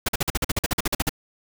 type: noise bursts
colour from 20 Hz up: pink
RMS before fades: -22 dBFS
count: 15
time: 0.06-1.094 s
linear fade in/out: 5 ms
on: 26 ms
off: 46 ms
effects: none